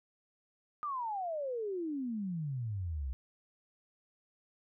sine exponential sweep, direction down, 1230 to 61.74 Hz, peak -34 dBFS, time 0.83-3.13 s, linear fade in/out 0 ms, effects none

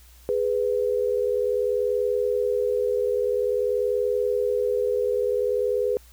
sine tone pair together, 415.3 / 495.8 Hz, G#4 / B4, 0 / +7 cents, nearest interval minor third, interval 307 cents, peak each -24 / -23 dBFS, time 0.29-5.97 s, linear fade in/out 0 ms, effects added 60 Hz sine -49 dBFS peak until 6.12 s + white hiss -55 dBFS RMS until 6.12 s

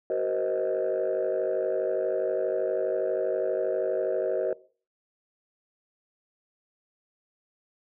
sine chord, C half-diminished seventh, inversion second, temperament just, 376.7 / 470.9 / 523.3 / 627.9 Hz, Gb4 / Bb4 / C5 / Eb5, +31 / +18 / 0 / +16 cents, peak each -29 dBFS, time 0.1-4.53 s, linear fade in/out 2 ms, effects noise-tail reverb RT60 0.4 s tail -20 dB re dry + tanh soft clip ceiling -19 dBFS

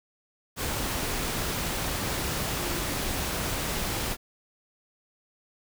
sine tone in noise, 351 Hz, F4, 9 cents sharp, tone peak -36 dBFS, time 2.57-2.83 s, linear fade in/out 50 ms, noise pink, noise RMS -30 dBFS, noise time 0.56-4.17 s, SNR -9 dB, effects none

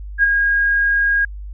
sine tone with ADSR envelope, 1632 Hz, G#6, 31 cents flat, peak -8 dBFS, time 0.18-1.25 s, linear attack 52 ms, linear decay 21 ms, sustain -5 dB, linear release 4 ms, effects added 50 Hz sine -28 dBFS peak until 1.53 s

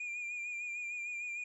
triangle tone with vibrato, 2416 Hz, D7, 48 cents sharp, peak -36 dBFS, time 0-1.44 s, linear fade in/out 5 ms, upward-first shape sine, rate 6.6 Hz, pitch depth 37 cents each way, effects resampled to 24000 Hz

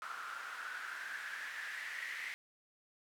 white noise with band-pass filter sweep, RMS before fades -44 dBFS, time 0.02-2.34 s, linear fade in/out 0 ms, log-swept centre 1300 to 2000 Hz, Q 7.1, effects none

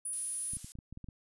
sine tone, 9780 Hz, D#9, 31 cents flat, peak -34 dBFS, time 0.05-0.57 s, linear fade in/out 5 ms
violet noise, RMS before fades -43 dBFS, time 0.13-0.72 s, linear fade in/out 0 ms
clicks, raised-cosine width 5 ms, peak -33 dBFS, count 9, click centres 0.535 / 0.569 / 0.645 / 0.754 / 0.788 / 0.926 / 0.974 / 1.043 / 1.087 s
effects resampled to 24000 Hz

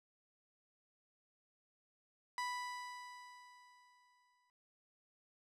30% pulse tone with exponential decay, 987.8 Hz, B5, in tune, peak -34 dBFS, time 2.38-4.5 s, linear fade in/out 1 ms, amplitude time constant 460 ms, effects low-pass 8000 Hz 12 dB/octave

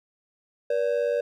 triangle ring-modulated tone, 529 Hz, C5, 19 cents sharp, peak -17 dBFS, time 0.7-1.21 s, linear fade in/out 5 ms, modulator 49.5 Hz, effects none

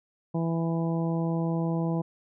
harmonic tone, 165.5 Hz, E3, 7 cents sharp, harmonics 1 / 2 / 3 / 4 / 5 / 6, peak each -26 / -32 / -36 / -38 / -40 / -42 dBFS, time 0.34-2.02 s, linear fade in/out 10 ms, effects none

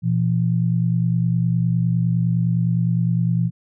sine tone pair together, 120.21 / 170 Hz, B2 / F3, -46 / -46 cents, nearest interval tritone, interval 600 cents, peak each -19 dBFS, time 0.02-3.51 s, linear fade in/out 50 ms, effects none

